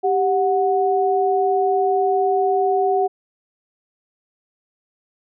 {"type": "tone pair together", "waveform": "sine", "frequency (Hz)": [392, 736.4], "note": ["G4", "F#5"], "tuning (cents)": [0, -8], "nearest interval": "major seventh", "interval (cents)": 1092, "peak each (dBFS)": -18, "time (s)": [0.03, 3.08], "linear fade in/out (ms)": 20, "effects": []}